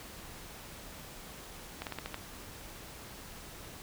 slowing click train, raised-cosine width 0.3 ms, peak -21 dBFS, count 6, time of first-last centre 1.82-2.144 s, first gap 48 ms, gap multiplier 1.15, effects pink hiss -48 dBFS RMS until 3.82 s

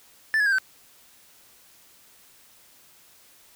triangle tone with pitch steps, 1760 / 1680.5 / 1604.6 / 1532.2 Hz, A6 / G#6 / G6 / G6, 0 / +20 / +40 / -40 cents, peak -17 dBFS, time 0.34-0.584 s, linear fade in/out 0 ms, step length 61 ms, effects white hiss -55 dBFS RMS until 3.55 s

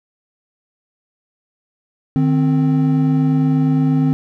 triangle tone pair together, 153.05 / 261.6 Hz, D#3 / C4, -28 / 0 cents, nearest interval major sixth, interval 928 cents, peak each -13 dBFS, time 2.16-4.13 s, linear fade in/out 0 ms, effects none

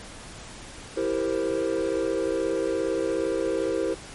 triangle chord, C dominant seventh, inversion first, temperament equal, 329.6 / 392 / 466.2 / 523.3 Hz, E4 / G4 / Bb4 / C5, 0 / 0 / 0 / 0 cents, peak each -27 dBFS, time 0.96-3.95 s, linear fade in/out 20 ms, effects pink hiss -42 dBFS RMS until 4.14 s + MP3 48 kbps

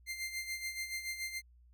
sawtooth tone with tremolo, 2094 Hz, C7, 1 cent sharp, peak -32 dBFS, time 0.06-1.42 s, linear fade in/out 50 ms, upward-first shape sine, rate 7 Hz, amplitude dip 65%, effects added 60 Hz sine -59 dBFS peak until 1.73 s

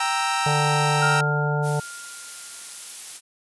sawtooth chord, E diminished, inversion first, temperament equal, 784 / 932.3 / 1318.5 Hz, G5 / Bb5 / E6, 0 / 0 / 0 cents, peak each -22 dBFS, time 0-1.21 s, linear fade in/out 5 ms
harmonic tone, 147.9 Hz, D3, 13 cents sharp, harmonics 1 / 3 / 4 / 5 / 6, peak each -22 / -29 / -32 / -32 / -31 dBFS, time 0.46-1.8 s, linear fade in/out 5 ms
sine tone with exponential decay, 1400 Hz, F6, 4 cents sharp, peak -19 dBFS, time 1.02-2.96 s, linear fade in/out 5 ms, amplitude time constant 420 ms
blue noise, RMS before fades -34 dBFS, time 1.62-3.21 s, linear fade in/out 50 ms
effects resampled to 24000 Hz

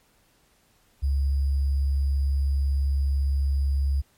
sine tone with sample-and-hold, 69 Hz, C#2, 7 cents flat, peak -20 dBFS, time 1.02-4.02 s, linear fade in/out 20 ms, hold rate 4900 Hz, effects pink hiss -63 dBFS RMS until 4.17 s + MP3 64 kbps

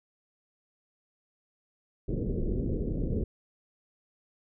pink low-pass noise, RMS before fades -30 dBFS, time 2.08-3.24 s, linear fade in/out 5 ms, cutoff 490 Hz, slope 48 dB/octave, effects none

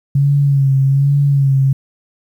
sine tone with vibrato, 138.59 Hz, C#3, in tune, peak -9 dBFS, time 0.15-1.73 s, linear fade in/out 5 ms, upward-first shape sine, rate 1.2 Hz, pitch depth 46 cents each way, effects 8-bit

